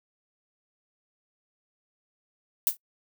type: noise with exponential decay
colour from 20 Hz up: violet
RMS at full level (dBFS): -18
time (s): 2.67-2.77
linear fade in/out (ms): 1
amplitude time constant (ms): 21
effects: noise-tail reverb RT60 0.1 s tail -24 dB re dry